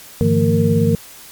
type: tone cluster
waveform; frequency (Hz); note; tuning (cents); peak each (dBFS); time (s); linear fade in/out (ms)
sine; 101.8 / 153.1 / 170.9 / 226.8 / 463.1; G#2 / D#3 / F3 / A#3 / A#4; -34 / -28 / -37 / -47 / -11; -18; 0.21-0.95; 0
effects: white hiss -39 dBFS RMS until 1.31 s + MP3 96 kbps